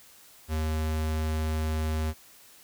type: tone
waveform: square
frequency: 78.3 Hz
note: D#2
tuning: 11 cents sharp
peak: -27 dBFS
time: 0.48-2.14 s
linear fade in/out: 50 ms
effects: white hiss -54 dBFS RMS until 2.63 s